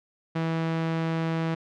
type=tone; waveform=sawtooth; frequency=163.2 Hz; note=E3; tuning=17 cents flat; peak=-21 dBFS; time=0.35-1.55 s; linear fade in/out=10 ms; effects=low-pass 3000 Hz 12 dB/octave